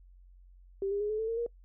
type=tone with pitch steps; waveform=sine; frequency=392 / 404.2 / 416.8 / 429.7 / 443.1 / 456.8 / 471 Hz; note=G4 / G#4 / G#4 / A4 / A4 / A#4 / A#4; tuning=0 / -47 / +6 / -41 / +12 / -35 / +18 cents; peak=-29 dBFS; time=0.82-1.464 s; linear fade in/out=2 ms; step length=92 ms; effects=noise-tail reverb RT60 0.1 s tail -23 dB re dry + added 45 Hz sine -53 dBFS peak until 1.64 s